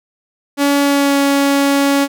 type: tone with pitch glide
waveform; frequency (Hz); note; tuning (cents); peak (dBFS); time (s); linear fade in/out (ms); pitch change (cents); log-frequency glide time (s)
sawtooth; 283.3 to 279.7; C#4 to C#4; +38 to +16; -7; 0.57-2.08; 50; -22; 0.81-1.18
effects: none